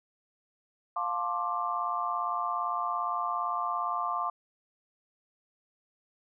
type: chord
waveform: sine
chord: D minor seventh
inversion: first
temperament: just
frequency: 704.8 / 881 / 1057.2 / 1174.7 Hz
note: F5 / A5 / C6 / D6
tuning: +16 / +2 / +18 / 0 cents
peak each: -35 / -38 / -33 / -32 dBFS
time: 0.96-4.3 s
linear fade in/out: 5 ms
effects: none